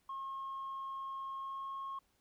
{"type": "tone with pitch glide", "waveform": "sine", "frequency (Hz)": [1079, 1085.3], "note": ["C#6", "C#6"], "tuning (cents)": [-47, -37], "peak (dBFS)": -38, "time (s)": [0.09, 1.99], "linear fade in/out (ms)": 5, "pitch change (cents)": 10, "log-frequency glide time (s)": [1.32, 1.7], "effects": ["tanh soft clip ceiling -37 dBFS", "pink hiss -75 dBFS RMS until 2.2 s"]}